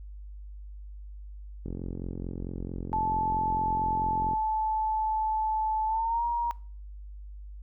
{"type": "click train", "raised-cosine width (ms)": 3, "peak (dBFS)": -23, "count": 120, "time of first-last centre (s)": [1.66, 4.334], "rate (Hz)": 44.5}
{"type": "tone with pitch glide", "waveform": "sine", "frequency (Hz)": [871, 944.4], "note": ["A5", "A#5"], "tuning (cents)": [-18, 22], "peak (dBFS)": -25, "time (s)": [2.93, 6.51], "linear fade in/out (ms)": 0, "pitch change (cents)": 140, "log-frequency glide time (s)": [5.86, 6.24]}
{"effects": ["noise-tail reverb RT60 0.4 s tail -22 dB re dry", "added 50 Hz sine -40 dBFS peak until 7.62 s"]}